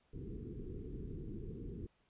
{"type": "low-pass noise", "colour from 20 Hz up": "pink", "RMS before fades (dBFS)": -45, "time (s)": [0.13, 1.87], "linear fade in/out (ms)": 10, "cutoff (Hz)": 450, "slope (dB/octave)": 96, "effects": ["pink hiss -75 dBFS RMS until 2.09 s", "resampled to 8000 Hz"]}